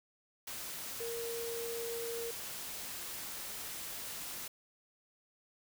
sine tone in noise, 465.3 Hz, A#4, 3 cents flat, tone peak -38 dBFS, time 1-2.31 s, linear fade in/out 5 ms, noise white, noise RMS -43 dBFS, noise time 0.47-4.48 s, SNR +2 dB, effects none

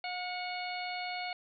harmonic tone with a mistuned harmonic, 721 Hz, F#5, 45 cents flat, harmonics 1 / 2 / 3 / 4 / 5 / 6, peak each -38 / -47 / -40 / -47 / -50 / -44 dBFS, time 0.04-1.33 s, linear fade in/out 2 ms, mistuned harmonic 3, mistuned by +43 cents, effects none

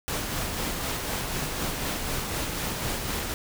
pink noise with tremolo, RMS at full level -29 dBFS, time 0.08-3.34 s, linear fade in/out 0 ms, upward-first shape sine, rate 4 Hz, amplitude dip 30%, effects none

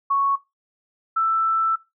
sine tone pair in turn, 1108.7 / 1326.1 Hz, C#6 / E6, 0 / +10 cents, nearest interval minor third, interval 310 cents, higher second, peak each -17 dBFS, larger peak neither, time 0.1-0.36 / 1.16-1.76 s, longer second, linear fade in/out 10 ms, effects noise-tail reverb RT60 0.2 s tail -17 dB re dry

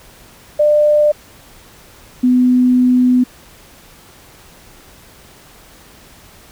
sine tone pair in turn, 597 / 250.5 Hz, D5 / B3, +28 / +25 cents, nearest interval octave + minor third, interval 1503 cents, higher first, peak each -8 dBFS, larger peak neither, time 0.59-1.12 / 2.23-3.24 s, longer second, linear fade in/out 10 ms, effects pink hiss -43 dBFS RMS until 6.51 s

